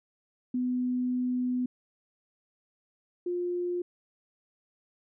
sine tone pair in turn, 250.1 / 353.7 Hz, B3 / F4, +22 / +22 cents, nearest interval tritone, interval 600 cents, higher second, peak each -26 / -28 dBFS, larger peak first, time 0.54-1.66 / 3.26-3.82 s, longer first, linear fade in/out 5 ms, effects none

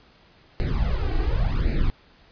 brown noise with flanger, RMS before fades -22 dBFS, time 0.6-1.9 s, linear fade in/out 0 ms, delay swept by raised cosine 0.45 to 2.65 ms, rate 0.9 Hz, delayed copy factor +1, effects pink hiss -55 dBFS RMS until 2.31 s + resampled to 11025 Hz

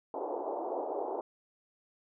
white band-pass noise, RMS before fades -36 dBFS, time 0.14-1.21 s, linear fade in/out 2 ms, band 310 to 880 Hz, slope 48 dB/octave, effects none

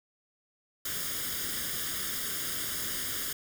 white noise with comb filter, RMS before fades -34 dBFS, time 0.85-3.33 s, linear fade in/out 5 ms, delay 0.59 ms, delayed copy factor +0.75, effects none

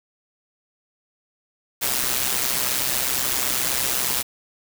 white noise with amplitude modulation, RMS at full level -20 dBFS, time 1.81-4.23 s, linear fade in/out 20 ms, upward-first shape sine, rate 128 Hz, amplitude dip 70%, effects none

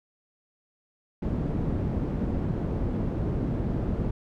white low-pass noise, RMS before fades -28 dBFS, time 1.22-4.11 s, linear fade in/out 5 ms, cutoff 220 Hz, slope 12 dB/octave, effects none

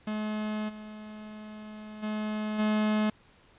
45% pulse tone with level steps, 213.6 Hz, G#3, 49 cents sharp, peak -30 / -41 / -30 / -24 dBFS, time 0.07-3.1 s, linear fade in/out 5 ms, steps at 0.68 / 2.02 / 2.58 s, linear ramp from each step 20 ms, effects pink hiss -60 dBFS RMS until 3.58 s + resampled to 8000 Hz

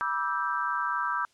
sine chord, E minor seventh, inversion second, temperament equal with one note detuned, 972.5 / 1174.7 / 1318.5 / 1568 Hz, B5 / D6 / E6 / G6, -27 / 0 / 0 / 0 cents, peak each -32 dBFS, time 0.01-1.25 s, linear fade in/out 0 ms, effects white hiss -65 dBFS RMS until 1.33 s + low-pass 7000 Hz 12 dB/octave

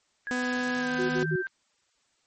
sine tone with pitch glide, 1661.2 to 1568 Hz, G#6 to G6, 0 to 0 cents, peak -31 dBFS, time 0.27-1.47 s, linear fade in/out 0 ms, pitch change -100 cents, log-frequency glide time 0.79-0.9 s
sawtooth tone, 250 Hz, B3, 21 cents sharp, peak -24 dBFS, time 0.31-1.23 s, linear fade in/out 0 ms
sine tone with exponential growth, 157 Hz, D#3, 16 cents sharp, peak -25 dBFS, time 0.39-1.36 s, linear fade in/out 5 ms, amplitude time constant 210 ms
sine tone bursts, 370 Hz, F#4, in tune, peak -26 dBFS, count 3, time 0.98-1.426 s, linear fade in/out 20 ms, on 120 ms, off 43 ms
effects white hiss -70 dBFS RMS until 2.26 s + MP3 32 kbps

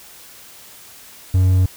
triangle tone, 92.5 Hz, F#2, in tune, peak -9 dBFS, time 1.34-1.66 s, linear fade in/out 5 ms, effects white hiss -42 dBFS RMS until 1.76 s

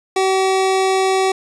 25% pulse tone, 381 Hz, G4, 49 cents flat, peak -10 dBFS, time 0.16-1.32 s, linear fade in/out 5 ms, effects resampled to 22050 Hz + 7-bit

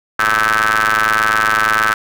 sawtooth ring-modulated tone, 108.4 Hz, A2, 25 cents flat, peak -5 dBFS, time 0.19-1.94 s, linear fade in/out 5 ms, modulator 1420 Hz, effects none

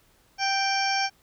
harmonic tone with a mistuned harmonic, 784 Hz, G5, in tune, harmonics 1 / 2 / 3 / 4 / 6 / 7 / 8, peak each -26 / -30 / -30 / -38 / -36 / -29 / -38 dBFS, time 0.38-1.1 s, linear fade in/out 50 ms, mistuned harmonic 6, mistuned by -47 cents, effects pink hiss -62 dBFS RMS until 1.22 s

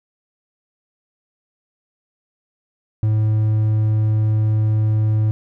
triangle tone, 108.1 Hz, A2, 30 cents flat, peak -12 dBFS, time 3.03-5.31 s, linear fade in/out 0 ms, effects none

